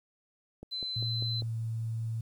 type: click train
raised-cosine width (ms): 2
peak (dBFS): -30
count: 5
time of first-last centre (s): 0.63-1.422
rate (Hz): 5.05
type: tone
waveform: sine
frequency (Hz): 4050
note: B7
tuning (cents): +43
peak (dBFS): -33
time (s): 0.71-1.42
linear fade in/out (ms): 20
type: tone with pitch glide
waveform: sine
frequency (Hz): 114.5 to 113.12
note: A#2 to A2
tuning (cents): -31 to +48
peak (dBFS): -31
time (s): 0.96-2.21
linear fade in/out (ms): 5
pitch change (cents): -21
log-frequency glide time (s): 1.34-1.57
effects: 10-bit